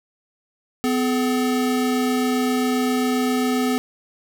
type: tone pair together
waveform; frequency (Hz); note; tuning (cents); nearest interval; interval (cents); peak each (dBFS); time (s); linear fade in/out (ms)
square; 252.5 / 430; B3 / A4; +39 / -40; major sixth; 921; -20 / -26; 0.84-3.78; 0
effects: none

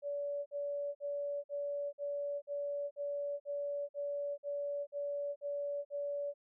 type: tone bursts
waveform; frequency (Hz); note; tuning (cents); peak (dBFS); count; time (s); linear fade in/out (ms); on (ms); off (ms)
sine; 573; D5; -43; -35; 13; 0.02-6.34; 50; 440; 50
effects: none

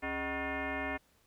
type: tone with frequency modulation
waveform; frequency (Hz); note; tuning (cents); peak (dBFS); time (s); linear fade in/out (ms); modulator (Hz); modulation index
sine; 756; F#5; +37; -33; 0.02-0.98; 20; 343; 4.5
effects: pink hiss -69 dBFS RMS until 1.26 s

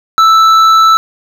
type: tone with hard clipping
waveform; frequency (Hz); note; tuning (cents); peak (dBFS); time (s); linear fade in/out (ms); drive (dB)
sine; 1318.5; E6; 0; -5; 0.18-0.97; 0; 7
effects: none

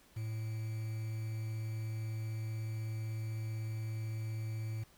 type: tone with quantisation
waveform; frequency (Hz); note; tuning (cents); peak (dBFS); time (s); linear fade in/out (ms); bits
triangle; 110.5; A2; +8; -34; 0.16-4.84; 10; 9
effects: pink hiss -64 dBFS RMS until 4.97 s

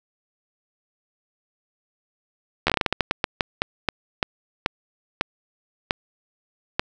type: slowing click train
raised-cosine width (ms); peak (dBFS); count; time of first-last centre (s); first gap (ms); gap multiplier
0.3; -3; 20; 2.67-6.795; 12; 1.27
effects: none

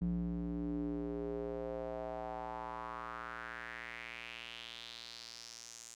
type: tone with band-pass filter sweep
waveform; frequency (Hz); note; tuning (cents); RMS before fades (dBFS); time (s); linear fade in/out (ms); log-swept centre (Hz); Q
square; 58.27; A#1; 0; -42; 0.01-5.95; 10; 180 to 7200; 3.5
effects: none

